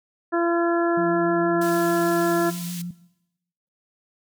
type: harmonic tone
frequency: 340.4 Hz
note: F4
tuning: 44 cents flat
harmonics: 1 / 2 / 3 / 4 / 5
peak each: -21 / -26 / -30 / -28 / -30 dBFS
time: 0.32-2.51 s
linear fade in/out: 20 ms
type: tone with vibrato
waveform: sine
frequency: 174.3 Hz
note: F3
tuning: 3 cents flat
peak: -28 dBFS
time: 0.97-2.91 s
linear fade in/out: 5 ms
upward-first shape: sine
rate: 6.4 Hz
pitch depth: 25 cents each way
type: band-pass noise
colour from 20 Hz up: white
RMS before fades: -37 dBFS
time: 1.61-2.82 s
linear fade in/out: 5 ms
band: 2600 to 16000 Hz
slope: 12 dB/octave
effects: noise-tail reverb RT60 0.9 s tail -19 dB re dry